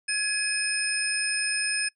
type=tone cluster; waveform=sine; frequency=1674 / 2512 / 5160 / 8790 Hz; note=G#6 / D#7 / E8 / C#9; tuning=+13 / +16 / -38 / -16 cents; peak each=-30 dBFS; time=0.08-1.89 s; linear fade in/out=10 ms; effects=noise-tail reverb RT60 0.1 s tail -24 dB re dry